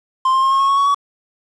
triangle tone with pitch steps, 1046.5 / 1058 / 1069.7 / 1081.5 / 1093.5 / 1105.5 / 1117.7 / 1130.1 Hz, C6 / C6 / C6 / C#6 / C#6 / C#6 / C#6 / C#6, 0 / +19 / +38 / -43 / -24 / -5 / +14 / +33 cents, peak -10 dBFS, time 0.25-0.946 s, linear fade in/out 5 ms, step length 87 ms, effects resampled to 22050 Hz + 7-bit

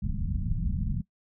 pink low-pass noise, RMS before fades -29 dBFS, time 0.02-1.02 s, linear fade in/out 10 ms, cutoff 210 Hz, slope 48 dB/octave, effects noise-tail reverb RT60 0.1 s tail -19 dB re dry

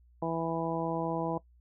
harmonic tone, 164.81 Hz, E3, in tune, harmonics 1 / 2 / 3 / 4 / 5 / 6, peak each -36 / -35 / -36 / -36 / -38 / -39 dBFS, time 0.22-1.38 s, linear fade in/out 5 ms, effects noise-tail reverb RT60 0.1 s tail -19 dB re dry + added 60 Hz sine -58 dBFS peak until 1.6 s

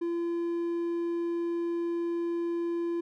triangle tone, 340.8 Hz, F4, 42 cents flat, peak -26 dBFS, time 0.01-3.01 s, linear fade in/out 10 ms, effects none

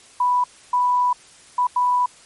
sine tone bursts at uneven times, 988 Hz, B5, in tune, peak -15 dBFS, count 4, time 0.2-0.44 / 0.73-1.13 / 1.58-1.67 / 1.76-2.06 s, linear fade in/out 5 ms, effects white hiss -48 dBFS RMS until 2.25 s + MP3 48 kbps

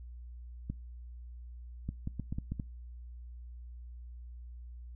clicks, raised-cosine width 5 ms, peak -23 dBFS, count 8, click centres 0.7 / 1.89 / 2.074 / 2.197 / 2.325 / 2.385 / 2.52 / 2.598 s, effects noise-tail reverb RT60 0.3 s tail -24 dB re dry + added 60 Hz sine -44 dBFS peak until 4.95 s

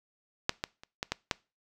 clicks, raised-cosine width 0.2 ms, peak -7 / -13 / -30 / -14 / -12 / -9 dBFS, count 6, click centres 0.494 / 0.639 / 0.835 / 1.029 / 1.12 / 1.312 s, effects noise-tail reverb RT60 0.3 s tail -23 dB re dry

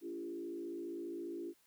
sine tone with frequency modulation, 341.7 Hz, F4, 38 cents flat, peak -40 dBFS, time 0.01-1.54 s, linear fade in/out 50 ms, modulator 54.8 Hz, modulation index 0.95, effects white hiss -71 dBFS RMS until 1.66 s

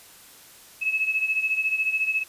sine beating tone pair, 2583 / 2597 Hz, E7 / E7, -36 / -26 cents, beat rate 14 Hz, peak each -23 / -28 dBFS, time 0.81-2.24 s, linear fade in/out 20 ms, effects white hiss -49 dBFS RMS until 2.28 s + resampled to 32000 Hz

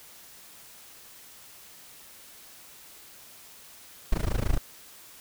brown noise with amplitude modulation, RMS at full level -21 dBFS, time 4.12-4.58 s, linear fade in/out 5 ms, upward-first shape sine, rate 26.8 Hz, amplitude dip 100%, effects white hiss -50 dBFS RMS until 5.2 s

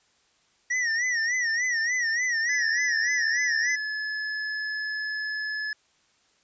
square tone with vibrato, 1901 Hz, A#6, 33 cents sharp, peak -24 dBFS, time 0.7-3.76 s, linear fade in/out 10 ms, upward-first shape sine, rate 3.4 Hz, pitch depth 110 cents each way
square tone, 1716 Hz, A6, 44 cents flat, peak -29 dBFS, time 2.49-5.73 s, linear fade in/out 2 ms
effects white hiss -65 dBFS RMS until 6.43 s + resampled to 16000 Hz

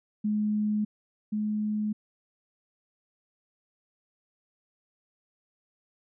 sine tone pair in turn, 211.1 / 212 Hz, G#3 / G#3, +29 / +36 cents, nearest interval unison, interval 7 cents, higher second, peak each -24 / -26 dBFS, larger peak first, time 0.24-0.85 / 1.32-1.93 s, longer neither, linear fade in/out 10 ms, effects none

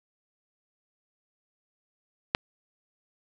click, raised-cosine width 0.3 ms, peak -5 dBFS, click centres 2.349 s, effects none

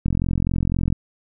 click train, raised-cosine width 5 ms, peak -9 dBFS, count 39, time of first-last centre 0.06-0.926 s, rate 43.9 Hz, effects none

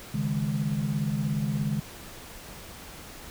sine chord, C# suspended second, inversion none, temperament equal, 138.59 / 155.56 / 207.7 Hz, C#3 / D#3 / G#3, 0 / 0 / 0 cents, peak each -29 dBFS, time 0.14-1.8 s, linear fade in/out 5 ms, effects tanh soft clip ceiling -17 dBFS + pink hiss -44 dBFS RMS until 3.3 s

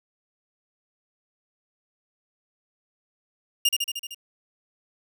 sawtooth tone with echo, 2824 Hz, F7, 19 cents sharp, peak -14 dBFS, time 3.65-3.69 s, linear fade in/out 5 ms, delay 76 ms, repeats 6, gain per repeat -3 dB, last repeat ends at 4.146 s, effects none

